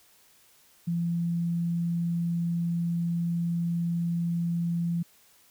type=tone; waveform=sine; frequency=170.3 Hz; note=F3; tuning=43 cents flat; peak=-25 dBFS; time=0.87-5.03 s; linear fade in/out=10 ms; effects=white hiss -60 dBFS RMS until 5.5 s